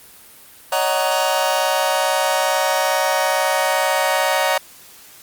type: chord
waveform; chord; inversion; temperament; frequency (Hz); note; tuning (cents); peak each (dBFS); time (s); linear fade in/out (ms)
sawtooth; D# minor seventh; third; just; 560 / 622.3 / 746.7 / 933.4; C#5 / D#5 / F#5 / A#5; +18 / 0 / +16 / +2; -18; 0.72-4.58; 5
effects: white hiss -44 dBFS RMS until 5.22 s + Opus 32 kbps

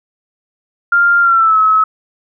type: tone with pitch glide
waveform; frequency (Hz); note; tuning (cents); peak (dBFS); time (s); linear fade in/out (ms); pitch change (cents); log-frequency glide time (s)
sine; 1396.9 to 1288.4; F6 to E6; 0 to -40; -7; 0.92-1.84; 5; -140; 1.21-1.58
effects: none

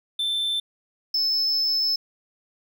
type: tone pair in turn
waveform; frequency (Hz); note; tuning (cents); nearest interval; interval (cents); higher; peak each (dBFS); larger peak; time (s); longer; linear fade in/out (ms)
triangle; 3545 / 5251; A7 / E8; +12 / -8; perfect fifth; 680; second; -21 / -19; second; 0.19-0.6 / 1.14-1.96; second; 5
effects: none

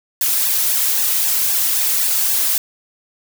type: noise with flanger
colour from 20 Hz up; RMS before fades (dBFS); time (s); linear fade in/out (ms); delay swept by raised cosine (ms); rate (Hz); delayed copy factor
blue; -17; 0.21-2.58; 2; 1.1 to 3.2; 3.8; +1
effects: none

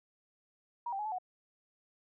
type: tone with pitch steps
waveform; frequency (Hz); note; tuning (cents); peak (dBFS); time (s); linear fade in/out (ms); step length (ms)
sine; 952 / 783 / 841 / 868 / 735; A#5 / G5 / G#5 / A5 / F#5; +36 / -2 / +22 / -24 / -12; -34; 0.86-1.185; 5; 65
effects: none

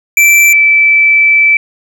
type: tone pair in turn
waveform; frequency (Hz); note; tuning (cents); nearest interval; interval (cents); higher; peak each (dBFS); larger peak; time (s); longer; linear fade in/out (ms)
square / sine; 2335 / 2318; D7 / D7; -11 / -23; unison; 12; first; -4; neither; 0.17-0.53 / 0.53-1.57; second; 2
effects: none

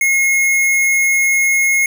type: tone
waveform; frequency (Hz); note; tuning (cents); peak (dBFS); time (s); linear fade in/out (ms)
square; 2161; C#7; -45; -12; 0.01-1.86; 2
effects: none

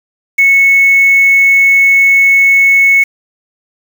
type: tone with quantisation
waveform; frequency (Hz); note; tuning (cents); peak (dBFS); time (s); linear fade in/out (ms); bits
sine; 2203; C#7; -11; -4; 0.38-3.04; 10; 4
effects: none

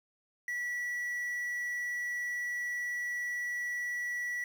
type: tone with quantisation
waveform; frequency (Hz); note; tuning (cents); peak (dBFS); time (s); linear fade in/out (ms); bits
triangle; 1947; B6; -25; -31; 0.48-4.44; 2; 9
effects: none

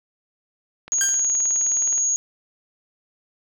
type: click train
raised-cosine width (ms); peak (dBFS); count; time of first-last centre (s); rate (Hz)
0.3; -23; 22; 0.88-1.979; 19.1
type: tone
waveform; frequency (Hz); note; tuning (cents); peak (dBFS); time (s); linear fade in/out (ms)
sine; 6645; G#8; 0; -18; 0.92-2.16; 0
type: tone with exponential decay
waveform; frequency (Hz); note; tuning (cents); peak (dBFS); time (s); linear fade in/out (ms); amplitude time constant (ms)
sawtooth; 1588; G6; +22; -17; 1.01-1.28; 1; 57
effects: none

